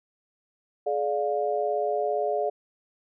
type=chord; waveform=sine; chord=D diminished; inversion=second; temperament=just; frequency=422.9 / 587.3 / 704.8 Hz; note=Ab4 / D5 / F5; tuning=+31 / 0 / +16 cents; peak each=-28 dBFS; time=0.86-2.5 s; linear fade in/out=10 ms; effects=none